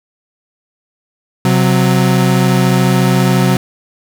35% pulse tone pair together, 130.8 / 184.98 Hz, C3 / F#3, 0 / 0 cents, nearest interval tritone, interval 600 cents, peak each -10 dBFS, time 1.45-3.57 s, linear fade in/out 2 ms, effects none

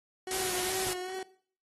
30% pulse tone with vibrato, 370.3 Hz, F#4, 1 cent sharp, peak -33 dBFS, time 0.27-1.23 s, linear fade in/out 2 ms, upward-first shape sine, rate 2.5 Hz, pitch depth 35 cents each way
white noise, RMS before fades -33 dBFS, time 0.31-0.93 s, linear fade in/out 0 ms
click, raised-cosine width 3 ms, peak -32 dBFS, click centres 0.871 s
effects noise-tail reverb RT60 0.5 s tail -18 dB re dry + AAC 32 kbps

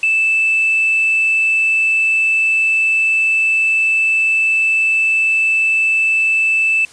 triangle tone with hard clipping, 2637 Hz, E7, in tune, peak -12 dBFS, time 0.03-6.85 s, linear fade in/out 2 ms, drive 4 dB, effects white hiss -42 dBFS RMS until 6.92 s + resampled to 22050 Hz

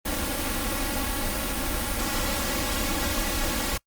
pink noise with comb filter, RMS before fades -27 dBFS, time 0.05-3.78 s, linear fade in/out 10 ms, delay 3.6 ms, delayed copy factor +0.95, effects noise-tail reverb RT60 0.1 s tail -25 dB re dry + Opus 32 kbps

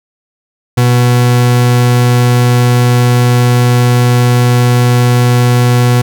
40% pulse tone, 122.5 Hz, B2, 14 cents flat, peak -5 dBFS, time 0.77-6.02 s, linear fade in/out 10 ms, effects none

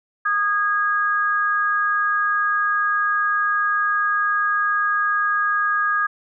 sine tone pair together, 1232.4 / 1645 Hz, D#6 / G#6, -17 / -17 cents, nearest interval perfect fourth, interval 500 cents, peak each -20 dBFS, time 0.25-6.07 s, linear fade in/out 10 ms, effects none

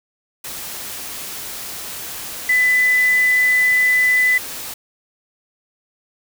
sine tone in noise, 2000 Hz, B6, 21 cents sharp, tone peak -12 dBFS, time 2.49-4.38 s, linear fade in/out 5 ms, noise white, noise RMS -30 dBFS, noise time 0.44-4.74 s, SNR +15 dB, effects none

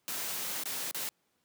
white noise with dropouts, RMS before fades -36 dBFS, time 0.08-1.09 s, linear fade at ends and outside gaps 0 ms, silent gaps 0.636-0.656 / 0.911-0.946 s, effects pink hiss -75 dBFS RMS until 1.44 s + high-pass 150 Hz 12 dB/octave

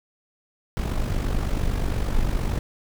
brown noise with amplitude modulation, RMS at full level -21 dBFS, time 0.77-2.59 s, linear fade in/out 0 ms, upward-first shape sine, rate 48.8 Hz, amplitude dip 60%, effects none

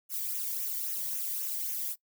violet noise with flanger, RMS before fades -34 dBFS, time 0.09-1.96 s, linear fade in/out 50 ms, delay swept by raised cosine 0.22 to 0.79 ms, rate 3.7 Hz, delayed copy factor -0.6, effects noise-tail reverb RT60 0.1 s tail -21 dB re dry

